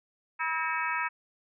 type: harmonic tone with a mistuned harmonic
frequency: 322.4 Hz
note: E4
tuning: 38 cents flat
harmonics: 3 / 4 / 5 / 6 / 7 / 8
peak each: -33 / -34 / -35 / -36 / -36 / -37 dBFS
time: 0.39-1.09 s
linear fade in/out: 20 ms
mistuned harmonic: 6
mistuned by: -83 cents
effects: none